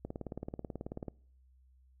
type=click train; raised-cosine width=2 ms; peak=-26 dBFS; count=20; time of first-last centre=0.05-1.083 s; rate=18.4 Hz; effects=noise-tail reverb RT60 0.6 s tail -25 dB re dry + added 64 Hz sine -61 dBFS peak until 2 s